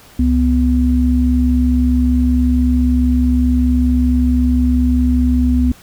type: tone pair together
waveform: sine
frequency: 68.1 / 248.9 Hz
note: C#2 / B3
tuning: -30 / +14 cents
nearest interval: octave + minor seventh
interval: 2244 cents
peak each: -13 dBFS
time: 0.19-5.72 s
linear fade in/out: 5 ms
effects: pink hiss -43 dBFS RMS until 5.82 s